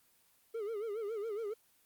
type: tone with vibrato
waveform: triangle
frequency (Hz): 430.7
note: A4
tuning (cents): -37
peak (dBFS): -34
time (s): 0.54-1.54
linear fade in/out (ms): 10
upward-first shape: sine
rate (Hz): 7.2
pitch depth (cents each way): 130
effects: white hiss -69 dBFS RMS until 1.85 s + Opus 24 kbps